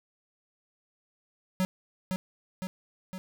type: tone with echo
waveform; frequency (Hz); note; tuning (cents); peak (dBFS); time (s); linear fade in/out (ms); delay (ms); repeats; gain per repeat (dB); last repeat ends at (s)
square; 186.1; F#3; +10; -25; 1.6-1.65; 0; 510; 3; -4; 3.18
effects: none